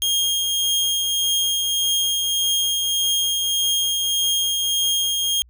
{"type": "tone with tremolo", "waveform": "sawtooth", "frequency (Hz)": 3239, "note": "G#7", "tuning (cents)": -44, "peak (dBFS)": -14, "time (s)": [0.02, 5.42], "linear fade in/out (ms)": 0, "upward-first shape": "triangle", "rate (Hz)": 1.7, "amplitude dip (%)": 30, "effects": ["added 60 Hz sine -48 dBFS peak until 5.49 s"]}